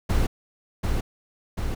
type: noise with echo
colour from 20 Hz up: brown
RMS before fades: -21 dBFS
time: 0.09-0.27 s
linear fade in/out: 10 ms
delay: 740 ms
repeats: 2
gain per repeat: -3 dB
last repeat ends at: 1.75 s
effects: none